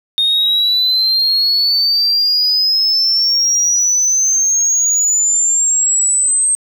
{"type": "exponential sweep", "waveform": "sine", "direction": "up", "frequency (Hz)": [3681, 8372], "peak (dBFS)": -9, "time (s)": [0.18, 6.55], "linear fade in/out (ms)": 0, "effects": ["tanh soft clip ceiling -8 dBFS", "8-bit"]}